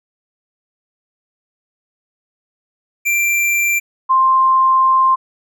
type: tone pair in turn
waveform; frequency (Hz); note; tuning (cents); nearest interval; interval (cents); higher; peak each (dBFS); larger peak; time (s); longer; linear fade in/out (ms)
square / sine; 2359 / 1050.8; D7 / C6; +7 / +7; octave + major second; 1400; first; -14 / -9; second; 3.05-3.8 / 4.09-5.16; second; 20
effects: none